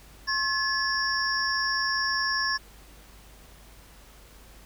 sine tone cluster, 1075 / 1713 / 4996 / 5490 Hz, C6 / A6 / D#8 / F8, +47 / -47 / +6 / -31 cents, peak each -31 / -27 / -36 / -29 dBFS, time 0.27-2.58 s, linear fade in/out 20 ms, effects added 50 Hz sine -51 dBFS peak until 4.65 s + pink hiss -53 dBFS RMS until 4.65 s

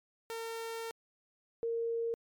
sawtooth / sine tone pair in turn, 455.5 / 461.9 Hz, A#4 / A#4, -40 / -16 cents, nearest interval unison, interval 24 cents, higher second, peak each -34 / -31 dBFS, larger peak second, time 0.3-0.91 / 1.63-2.14 s, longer first, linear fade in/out 0 ms, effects MP3 96 kbps

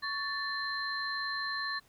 sine tone cluster, 1117 / 1762 / 4119 Hz, C#6 / A6 / C8, +13 / +2 / -28 cents, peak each -38 / -35 / -38 dBFS, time 0.02-1.8 s, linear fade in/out 20 ms, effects pink hiss -65 dBFS RMS until 1.88 s

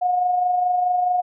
sine tone with amplitude modulation, 722 Hz, F#5, 43 cents flat, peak -15 dBFS, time 0.01-1.22 s, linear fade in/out 20 ms, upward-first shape sine, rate 24.7 Hz, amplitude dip 40%, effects none

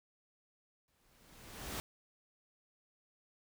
pink noise with exponential growth, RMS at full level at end -39 dBFS, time 0.88-1.8 s, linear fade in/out 0 ms, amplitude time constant 200 ms, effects none

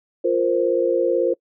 sine chord, F suspended fourth, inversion none, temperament just, 349.2 / 465.6 / 523.8 Hz, F4 / Bb4 / C5, 0 / -2 / +2 cents, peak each -21 / -21 / -20 dBFS, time 0.24-1.34 s, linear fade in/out 10 ms, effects noise-tail reverb RT60 0.1 s tail -24 dB re dry

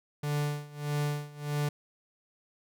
45% pulse tone with tremolo, 146.83 Hz, D3, in tune, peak -27 dBFS, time 0.23-1.69 s, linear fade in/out 5 ms, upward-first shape sine, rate 1.6 Hz, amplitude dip 90%, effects none

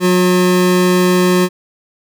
square tone pair together, 182.02 / 360.7 Hz, F#3 / F#4, -28 / -44 cents, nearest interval octave, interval 1184 cents, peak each -13 dBFS, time 0-1.49 s, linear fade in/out 50 ms, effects none

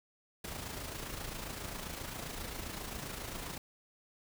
pink noise with amplitude modulation, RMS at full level -40 dBFS, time 0.44-3.58 s, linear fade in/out 5 ms, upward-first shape sine, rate 27.5 Hz, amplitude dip 50%, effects none

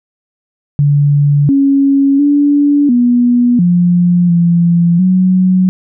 sine tone with pitch steps, 144.2 / 276.4 / 288.2 / 242.9 / 175.9 / 171.2 / 185 Hz, D3 / C#4 / D4 / B3 / F3 / F3 / F#3, -31 / -5 / -33 / -29 / +13 / -34 / 0 cents, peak -6 dBFS, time 0.79-5.69 s, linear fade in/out 0 ms, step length 700 ms, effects none

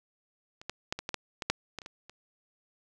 clicks, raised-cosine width 0.2 ms, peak -29 / -17 / -13 / -19 / -17 / -14 / -17 / -8 / -20 / -29 / -25 / -30 dBFS, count 12, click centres 0.615 / 0.696 / 0.925 / 0.99 / 1.091 / 1.143 / 1.422 / 1.5 / 1.787 / 1.818 / 1.861 / 2.096 s, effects none

